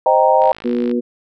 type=chord; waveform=sine; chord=C minor seventh; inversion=none; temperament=equal; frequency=523.3 / 622.3 / 784 / 932.3 Hz; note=C5 / Eb5 / G5 / Bb5; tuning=0 / 0 / 0 / 0 cents; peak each=-15 dBFS; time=0.06-0.52 s; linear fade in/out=2 ms
type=click train; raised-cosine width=0.3 ms; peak=-18 dBFS; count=28; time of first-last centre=0.42-0.914 s; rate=54.7 Hz
type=harmonic tone; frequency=120.9 Hz; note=B2; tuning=36 cents flat; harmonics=2 / 3 / 4; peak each=-17 / -21 / -23 dBFS; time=0.64-1.01 s; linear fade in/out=20 ms
effects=none